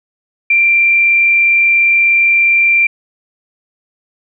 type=tone with frequency modulation; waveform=sine; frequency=2367 Hz; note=D7; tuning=13 cents sharp; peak=-7 dBFS; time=0.5-2.87 s; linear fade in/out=5 ms; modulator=37 Hz; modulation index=0.57; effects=none